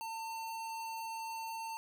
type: tone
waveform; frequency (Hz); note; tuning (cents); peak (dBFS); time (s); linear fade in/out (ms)
square; 901; A5; +41; -40; 0.01-1.77; 0
effects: none